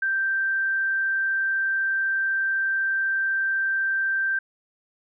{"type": "tone", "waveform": "sine", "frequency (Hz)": 1568, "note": "G6", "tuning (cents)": 0, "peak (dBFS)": -21, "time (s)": [0.02, 4.39], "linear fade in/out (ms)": 5, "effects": []}